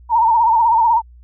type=tone with vibrato; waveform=sine; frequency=918 Hz; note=A#5; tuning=27 cents flat; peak=-10 dBFS; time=0.09-1.02 s; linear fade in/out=50 ms; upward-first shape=sine; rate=16 Hz; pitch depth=79 cents each way; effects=added 60 Hz sine -40 dBFS peak until 1.23 s